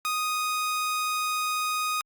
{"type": "tone", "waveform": "sawtooth", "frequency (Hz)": 1244.5, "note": "D#6", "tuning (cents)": 0, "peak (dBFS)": -22, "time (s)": [0.05, 2.01], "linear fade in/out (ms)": 0, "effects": ["Opus 48 kbps"]}